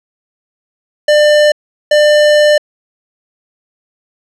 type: tone bursts at uneven times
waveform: square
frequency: 597 Hz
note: D5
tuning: 28 cents sharp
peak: -6 dBFS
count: 2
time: 1.08-1.52 / 1.91-2.58 s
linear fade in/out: 5 ms
effects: low-pass 6000 Hz 12 dB/octave